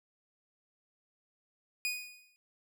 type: tone with exponential decay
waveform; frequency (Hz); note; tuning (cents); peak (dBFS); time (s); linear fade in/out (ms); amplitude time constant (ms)
sawtooth; 2474; D#7; -10; -26; 1.85-2.36; 0; 110
effects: none